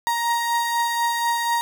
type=beating tone pair; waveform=35% pulse; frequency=938 / 942.1 Hz; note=A#5 / A#5; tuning=+11 / +18 cents; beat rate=4.1 Hz; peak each=-19 / -28 dBFS; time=0.07-1.61 s; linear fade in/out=0 ms; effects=none